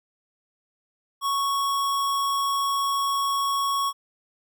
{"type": "tone", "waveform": "square", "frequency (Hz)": 1108.7, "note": "C#6", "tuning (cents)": 0, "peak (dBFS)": -23, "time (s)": [1.21, 3.93], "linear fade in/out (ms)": 50, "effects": []}